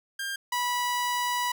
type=tone pair in turn; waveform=sawtooth; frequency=1600 / 979.1 Hz; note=G6 / B5; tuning=+35 / -15 cents; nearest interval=major sixth; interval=850 cents; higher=first; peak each=-27 / -22 dBFS; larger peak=second; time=0.19-0.36 / 0.52-1.52 s; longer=second; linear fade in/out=5 ms; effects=none